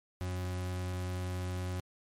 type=tone; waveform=40% pulse; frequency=91 Hz; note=F#2; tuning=28 cents flat; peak=-33 dBFS; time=0.21-1.8 s; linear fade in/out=0 ms; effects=MP3 64 kbps